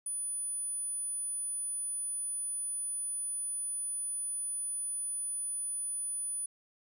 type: tone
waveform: sine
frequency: 9900 Hz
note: D#9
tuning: 10 cents flat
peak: -31 dBFS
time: 0.06-6.46 s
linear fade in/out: 5 ms
effects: tanh soft clip ceiling -32 dBFS + 12-bit